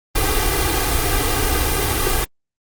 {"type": "noise with comb filter", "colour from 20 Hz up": "pink", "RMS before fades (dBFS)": -18, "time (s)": [0.15, 2.25], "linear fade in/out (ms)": 10, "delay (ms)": 2.5, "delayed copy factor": 0.9, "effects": ["Opus 32 kbps"]}